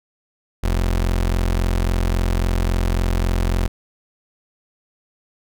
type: tone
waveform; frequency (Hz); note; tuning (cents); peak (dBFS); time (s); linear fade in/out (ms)
30% pulse; 43.65; F1; 0; -14; 0.63-3.68; 10
effects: none